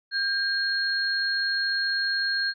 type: tone pair together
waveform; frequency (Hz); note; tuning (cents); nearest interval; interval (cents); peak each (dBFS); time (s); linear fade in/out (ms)
sine; 1599 / 4265; G6 / C8; +34 / +32; octave + perfect fourth; 1698; -25 / -27; 0.11-2.54; 50
effects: none